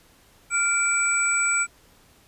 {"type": "tone cluster", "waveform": "sine", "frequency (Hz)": [1395, 2330, 7890], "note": ["F6", "D7", "B8"], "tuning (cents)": [-2, -14, -3], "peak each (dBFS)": -24, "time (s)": [0.5, 1.67], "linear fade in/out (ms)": 50, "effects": ["pink hiss -56 dBFS RMS until 2.27 s", "resampled to 32000 Hz"]}